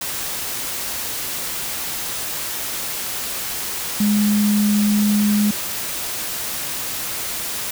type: tone in noise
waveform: sine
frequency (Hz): 208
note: G#3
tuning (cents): +3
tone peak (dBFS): -14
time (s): 4-5.51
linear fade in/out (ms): 5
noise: white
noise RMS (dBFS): -26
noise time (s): 0.01-7.71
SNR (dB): +9
effects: none